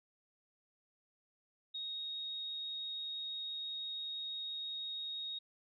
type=tone; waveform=sine; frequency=3749 Hz; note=A#7; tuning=9 cents sharp; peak=-39 dBFS; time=1.74-5.39 s; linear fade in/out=10 ms; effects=none